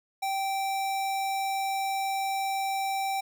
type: tone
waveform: square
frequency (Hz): 779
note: G5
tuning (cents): -11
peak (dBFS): -28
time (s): 0.22-3.21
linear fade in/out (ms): 10
effects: none